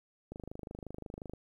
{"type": "click train", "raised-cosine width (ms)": 2, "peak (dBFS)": -29, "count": 27, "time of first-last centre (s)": [0.32, 1.336], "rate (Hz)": 25.6, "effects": ["11-bit"]}